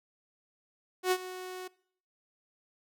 sawtooth tone with ADSR envelope, 368.5 Hz, F#4, 7 cents flat, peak -19 dBFS, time 1.03-1.68 s, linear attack 85 ms, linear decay 57 ms, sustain -16 dB, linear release 9 ms, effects noise-tail reverb RT60 0.6 s tail -22 dB re dry

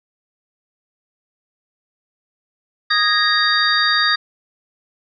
sine tone cluster, 1243 / 1652 / 1863 / 3717 / 4702 Hz, D#6 / G#6 / A#6 / A#7 / D8, -2 / -10 / -2 / -6 / +1 cents, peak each -20 dBFS, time 2.9-4.16 s, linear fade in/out 10 ms, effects none

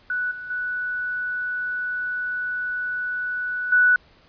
sine tone with level steps, 1480 Hz, F#6, in tune, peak -22 / -32 / -24 / -13 dBFS, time 0.1-3.96 s, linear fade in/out 2 ms, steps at 0.31 / 0.5 / 3.72 s, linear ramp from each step 5 ms, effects pink hiss -55 dBFS RMS until 4.28 s + resampled to 11025 Hz

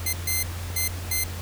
5% pulse tone bursts at uneven times, 2077 Hz, C7, 13 cents flat, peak -13 dBFS, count 4, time 0.06-0.13 / 0.27-0.43 / 0.76-0.88 / 1.11-1.24 s, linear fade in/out 5 ms, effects added 87 Hz sine -31 dBFS peak until 1.41 s + pink hiss -38 dBFS RMS until 1.41 s

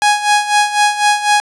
sawtooth tone with tremolo, 831 Hz, G#5, 1 cent sharp, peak -4 dBFS, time 0.02-1.4 s, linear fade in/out 0 ms, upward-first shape sine, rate 4 Hz, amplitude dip 75%, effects resampled to 24000 Hz + 7-bit

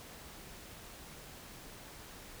silence, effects pink hiss -51 dBFS RMS until 2.4 s

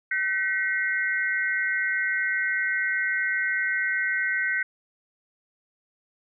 sine tone cluster, 1525 / 1920 / 2128 Hz, G6 / B6 / C7, -48 / -49 / +29 cents, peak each -26 / -27 / -30 dBFS, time 0.11-4.63 s, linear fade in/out 5 ms, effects none

